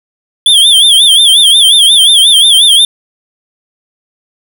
square tone with vibrato, 3362 Hz, G#7, 20 cents sharp, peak -3 dBFS, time 0.46-2.85 s, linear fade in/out 2 ms, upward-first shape sine, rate 5.6 Hz, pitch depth 130 cents each way, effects none

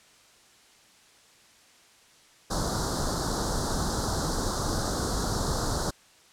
pink band-stop noise, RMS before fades -28 dBFS, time 2.5-5.91 s, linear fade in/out 10 ms, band 1500 to 4000 Hz, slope 48 dB/octave, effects white hiss -57 dBFS RMS until 6.32 s + low-pass 8000 Hz 12 dB/octave

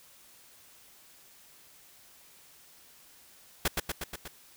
pink noise with echo, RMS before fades -26 dBFS, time 3.65-3.68 s, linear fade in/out 5 ms, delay 120 ms, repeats 5, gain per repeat -3 dB, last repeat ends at 4.28 s, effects white hiss -57 dBFS RMS until 4.56 s

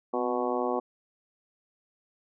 harmonic tone with a mistuned harmonic, 122.8 Hz, B2, 9 cents flat, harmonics 2 / 3 / 4 / 5 / 6 / 7 / 8 / 9, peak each -34 / -32 / -32 / -35 / -34 / -36 / -40 / -36 dBFS, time 0.13-0.8 s, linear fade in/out 10 ms, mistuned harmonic 2, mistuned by +58 cents, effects none

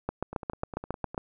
two click trains, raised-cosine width 1 ms, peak -24 / -15 dBFS, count 9 / 9, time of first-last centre 0.33-1.145 / 0.09-1.178 s, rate 9.81 / 7.35 Hz, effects none

